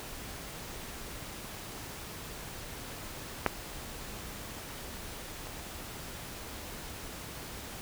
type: clicks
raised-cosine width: 0.5 ms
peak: -9 / -28 dBFS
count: 2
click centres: 3.463 / 5.47 s
effects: pink hiss -43 dBFS RMS until 7.81 s